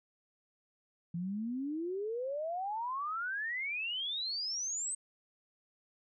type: exponential sweep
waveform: sine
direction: up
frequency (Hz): 165.7 to 8372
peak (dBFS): -34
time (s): 1.14-4.95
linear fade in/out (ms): 5
effects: none